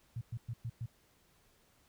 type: tone bursts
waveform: sine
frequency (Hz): 116.54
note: A#2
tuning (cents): 0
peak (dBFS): -36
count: 5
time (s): 0.16-0.86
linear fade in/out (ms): 5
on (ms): 52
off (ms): 110
effects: pink hiss -69 dBFS RMS until 1.88 s